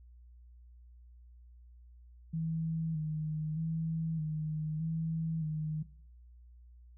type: tone with vibrato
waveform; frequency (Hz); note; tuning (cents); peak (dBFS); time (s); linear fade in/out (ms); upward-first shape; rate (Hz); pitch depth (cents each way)
sine; 158.4; D#3; +31; -32; 2.33-5.83; 10; square; 0.81; 39
effects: noise-tail reverb RT60 0.5 s tail -17 dB re dry + added 60 Hz sine -53 dBFS peak until 6.97 s